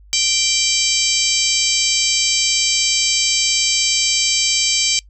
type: harmonic tone with a mistuned harmonic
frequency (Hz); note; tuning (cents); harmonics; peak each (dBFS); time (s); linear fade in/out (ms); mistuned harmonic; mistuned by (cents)
783; G5; -2; 3 / 4 / 5 / 6 / 7 / 8 / 9 / 10; -24 / -21 / -26 / -21 / -24 / -22 / -24 / -27; 0.13-4.99; 0; 9; +68
effects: noise-tail reverb RT60 0.1 s tail -23 dB re dry + added 50 Hz sine -42 dBFS peak until 5.09 s